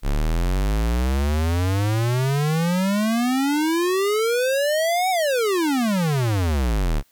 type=exponential two-way sweep; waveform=square; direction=up then down; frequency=33.81 to 763 to 33.81 Hz; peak=-19 dBFS; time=0.02-7.03 s; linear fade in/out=50 ms; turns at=5.1 s; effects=white hiss -61 dBFS RMS until 7.11 s